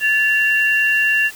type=tone pair together; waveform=sine; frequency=1735.5 / 2755 Hz; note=A6 / F7; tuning=-24 / -24 cents; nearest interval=minor sixth; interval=800 cents; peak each=-15 / -17 dBFS; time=0-1.31 s; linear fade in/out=50 ms; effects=white hiss -38 dBFS RMS until 1.35 s